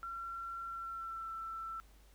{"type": "tone with pitch glide", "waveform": "sine", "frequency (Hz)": [1362, 1334], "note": ["F6", "E6"], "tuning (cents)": [-44, 20], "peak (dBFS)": -40, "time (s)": [0.03, 1.8], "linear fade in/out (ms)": 0, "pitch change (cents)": -36, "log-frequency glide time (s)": [0.66, 1.3], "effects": ["added 50 Hz sine -59 dBFS peak until 2.14 s", "pink hiss -67 dBFS RMS until 2.14 s"]}